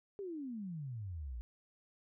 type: exponential sweep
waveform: sine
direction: down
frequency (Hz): 413 to 55.1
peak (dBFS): -40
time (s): 0.19-1.41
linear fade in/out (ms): 0
effects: none

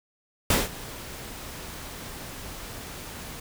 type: noise with ADSR envelope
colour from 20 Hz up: pink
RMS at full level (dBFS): -20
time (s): 0.5-3.4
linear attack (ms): 3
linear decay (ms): 180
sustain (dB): -19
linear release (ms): 5
effects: none

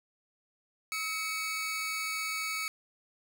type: tone pair together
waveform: sawtooth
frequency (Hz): 1288.9 / 2242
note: E6 / C#7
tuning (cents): -39 / +19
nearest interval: minor seventh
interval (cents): 958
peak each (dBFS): -35 / -30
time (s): 0.92-2.68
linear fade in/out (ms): 0
effects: none

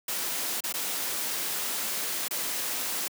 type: noise with dropouts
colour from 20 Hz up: white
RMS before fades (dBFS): -31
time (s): 0.08-3.08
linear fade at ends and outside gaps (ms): 5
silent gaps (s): 0.606-0.638 / 0.726-0.739 / 2.282-2.308
effects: high-pass 200 Hz 12 dB/octave

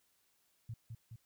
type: tone with echo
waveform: sine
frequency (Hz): 113.7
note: A#2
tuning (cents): -43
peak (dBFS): -40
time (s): 0.69-0.74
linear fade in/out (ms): 5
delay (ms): 210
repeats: 2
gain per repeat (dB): -3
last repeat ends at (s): 1.16
effects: white hiss -75 dBFS RMS until 1.25 s

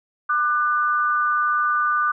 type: tone pair together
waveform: sine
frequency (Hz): 1196 / 1485.6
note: D6 / F#6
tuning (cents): +31 / +7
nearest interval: major third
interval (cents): 376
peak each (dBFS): -19 / -22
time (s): 0.29-2.12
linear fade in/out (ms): 10
effects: none

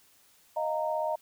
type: chord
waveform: sine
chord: Eb suspended second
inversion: none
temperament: equal with one note detuned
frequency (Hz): 622.3 / 698.5 / 923.8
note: Eb5 / F5 / Bb5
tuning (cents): 0 / 0 / -16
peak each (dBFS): -30 / -35 / -32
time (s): 0.56-1.16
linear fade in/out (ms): 10
effects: white hiss -62 dBFS RMS until 1.21 s

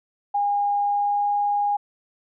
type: tone with pitch glide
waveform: sine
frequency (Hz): 814 to 818.7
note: G#5 to G#5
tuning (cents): -35 to -25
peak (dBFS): -19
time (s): 0.34-1.77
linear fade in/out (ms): 10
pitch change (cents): +10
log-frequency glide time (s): 0.8-1.28
effects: none

